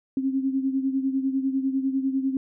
sine beating tone pair, 265.8 / 275.8 Hz, C4 / C#4, +27 / -9 cents, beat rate 10 Hz, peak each -23 / -29 dBFS, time 0.17-2.37 s, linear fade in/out 2 ms, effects none

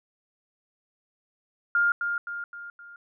sine tone with echo, 1407 Hz, F6, 12 cents sharp, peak -19 dBFS, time 1.75-1.92 s, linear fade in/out 2 ms, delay 260 ms, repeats 4, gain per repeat -6 dB, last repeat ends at 2.96 s, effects none

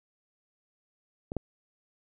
clicks, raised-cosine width 2 ms, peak -22 / -16 dBFS, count 2, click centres 1.319 / 1.367 s, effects none

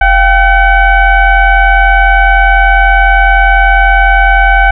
sine tone with frequency modulation, 784 Hz, G5, in tune, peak -3 dBFS, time 0.01-4.71 s, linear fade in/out 5 ms, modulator 739 Hz, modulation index 1.5, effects none

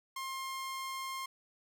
sawtooth tone, 1063 Hz, C6, 27 cents sharp, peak -34 dBFS, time 0.16-1.26 s, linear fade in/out 5 ms, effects none

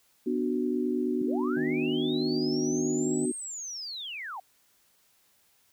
sine chord, B minor, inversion none, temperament just, 246.9 / 296.3 / 370.4 Hz, B3 / D4 / F#4, 0 / +15 / +2 cents, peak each -29 / -31 / -30 dBFS, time 0.26-3.32 s, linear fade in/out 10 ms
sine linear two-way sweep, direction up then down, 155.6 to 8550 to 691 Hz, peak -35 dBFS, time 1.21-4.4 s, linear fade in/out 5 ms, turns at 3.35 s
harmonic tone, 157.5 Hz, D#3, 21 cents sharp, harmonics 1 / 2 / 3 / 4 / 5, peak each -37 / -43 / -47 / -49 / -51 dBFS, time 1.56-3.26 s, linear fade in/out 10 ms
effects white hiss -66 dBFS RMS until 5.72 s

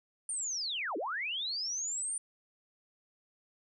sine linear two-way sweep, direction down then up, 9200 to 279.4 to 9200 Hz, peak -33 dBFS, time 0.29-2.18 s, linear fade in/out 2 ms, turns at 0.97 s, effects none

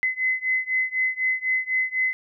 sine beating tone pair, 2035 / 2039 Hz, C7 / C7, -49 / -45 cents, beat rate 4 Hz, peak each -24 / -25 dBFS, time 0.03-2.13 s, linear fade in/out 0 ms, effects none

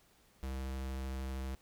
square tone with vibrato, 66 Hz, C2, 16 cents sharp, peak -38 dBFS, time 0.43-1.55 s, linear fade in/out 0 ms, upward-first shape triangle, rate 13 Hz, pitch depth 11 cents each way, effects pink hiss -67 dBFS RMS until 1.61 s

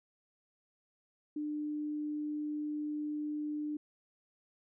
sine tone, 299.3 Hz, D4, 33 cents sharp, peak -34 dBFS, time 1.36-3.77 s, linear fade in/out 5 ms, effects none

